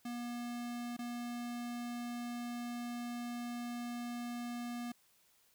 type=tone with dropouts; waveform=square; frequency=240 Hz; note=B3; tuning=49 cents flat; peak=-40 dBFS; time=0.05-4.92 s; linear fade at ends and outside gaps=5 ms; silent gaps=0.967-0.989 s; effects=white hiss -70 dBFS RMS until 5.54 s